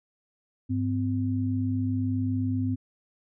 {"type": "tone pair together", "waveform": "sine", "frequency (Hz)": [101.91, 256.8], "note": ["G#2", "C4"], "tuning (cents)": [-32, -32], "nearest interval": "octave + major third", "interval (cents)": 1600, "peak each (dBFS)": -27, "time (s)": [0.69, 2.76], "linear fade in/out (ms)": 20, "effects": []}